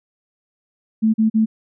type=tone bursts; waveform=sine; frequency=220 Hz; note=A3; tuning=in tune; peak=-12 dBFS; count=3; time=1.02-1.46 s; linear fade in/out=20 ms; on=120 ms; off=40 ms; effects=none